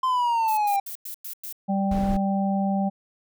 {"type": "exponential sweep", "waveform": "triangle", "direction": "down", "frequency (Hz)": [1045, 785], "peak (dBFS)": -18, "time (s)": [0.03, 0.8], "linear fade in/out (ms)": 5}
{"type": "noise bursts", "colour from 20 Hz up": "violet", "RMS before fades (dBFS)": -35, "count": 6, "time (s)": [0.48, 1.526], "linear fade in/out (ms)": 2, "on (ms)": 91, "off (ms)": 100}
{"type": "harmonic tone", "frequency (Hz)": 196, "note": "G3", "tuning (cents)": 0, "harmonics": [1, 3, 4], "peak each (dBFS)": [-22, -32, -28], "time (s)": [1.68, 2.9], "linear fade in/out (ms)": 20}
{"type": "noise", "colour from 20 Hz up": "brown", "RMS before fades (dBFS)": -29, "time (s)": [1.91, 2.17], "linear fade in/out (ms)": 5}
{"effects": []}